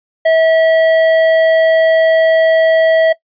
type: tone with hard clipping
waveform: triangle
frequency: 647 Hz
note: E5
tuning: 32 cents flat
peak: -9 dBFS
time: 0.25-3.13 s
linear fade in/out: 10 ms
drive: 12 dB
effects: noise-tail reverb RT60 0.1 s tail -19 dB re dry + resampled to 11025 Hz